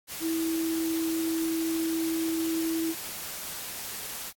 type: tone in noise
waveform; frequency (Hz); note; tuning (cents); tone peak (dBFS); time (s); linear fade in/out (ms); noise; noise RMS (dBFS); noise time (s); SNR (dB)
sine; 326.2; E4; -18; -26; 0.2-2.95; 50; white; -37; 0.07-4.33; +8
effects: AAC 64 kbps